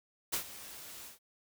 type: noise with ADSR envelope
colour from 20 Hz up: white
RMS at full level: -32 dBFS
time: 0.32-1.19 s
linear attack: 16 ms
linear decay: 95 ms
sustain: -16 dB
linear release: 130 ms
effects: none